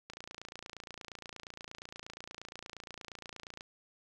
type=click train; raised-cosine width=0.2 ms; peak=-27 dBFS; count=101; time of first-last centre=0.1-3.609 s; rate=28.5 Hz; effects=none